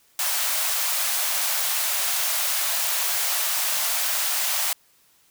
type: high-pass noise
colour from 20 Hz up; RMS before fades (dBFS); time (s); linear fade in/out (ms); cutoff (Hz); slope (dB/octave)
white; -24; 0.19-4.73; 2; 580; 48
effects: white hiss -60 dBFS RMS until 5.3 s